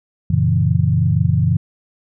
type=chord; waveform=sine; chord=F# dominant seventh; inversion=none; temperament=equal; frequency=92.5 / 116.54 / 138.59 / 164.81 Hz; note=F#2 / A#2 / C#3 / E3; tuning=0 / 0 / 0 / 0 cents; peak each=-18 dBFS; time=0.3-1.57 s; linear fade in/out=5 ms; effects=none